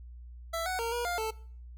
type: tone with pitch steps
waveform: 25% pulse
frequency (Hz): 663 / 742 / 461.6 / 479.4 / 703 / 440.6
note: E5 / F#5 / A#4 / A#4 / F5 / A4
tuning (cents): +10 / +5 / -17 / +48 / +11 / +2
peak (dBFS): -27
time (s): 0.53-1.31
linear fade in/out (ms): 10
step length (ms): 130
effects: noise-tail reverb RT60 0.5 s tail -20 dB re dry + added 60 Hz sine -44 dBFS peak until 1.77 s